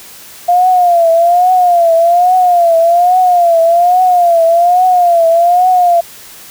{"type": "tone with vibrato", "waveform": "sine", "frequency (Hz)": 698.5, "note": "F5", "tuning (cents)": 0, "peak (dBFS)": -5, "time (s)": [0.48, 6.01], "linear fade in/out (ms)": 10, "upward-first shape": "triangle", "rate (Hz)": 1.2, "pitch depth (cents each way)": 110, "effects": ["white hiss -34 dBFS RMS until 6.5 s"]}